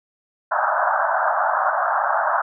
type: band-pass noise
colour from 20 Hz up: pink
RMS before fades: -20 dBFS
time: 0.51-2.42 s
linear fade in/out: 10 ms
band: 610 to 1600 Hz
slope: 96 dB/octave
effects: none